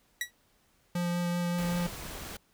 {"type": "tone with exponential decay", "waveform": "sawtooth", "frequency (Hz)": 1935, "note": "B6", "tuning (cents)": -36, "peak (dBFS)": -23, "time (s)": [0.21, 0.31], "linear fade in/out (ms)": 2, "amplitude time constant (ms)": 21}
{"type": "tone with vibrato", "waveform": "square", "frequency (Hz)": 174.61, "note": "F3", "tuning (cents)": 0, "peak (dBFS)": -29, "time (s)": [0.95, 1.87], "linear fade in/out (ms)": 5, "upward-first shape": "sine", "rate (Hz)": 5.2, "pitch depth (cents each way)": 9}
{"type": "noise", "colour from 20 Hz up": "pink", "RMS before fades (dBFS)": -41, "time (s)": [1.58, 2.37], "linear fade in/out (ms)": 5}
{"effects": ["pink hiss -68 dBFS RMS until 2.53 s"]}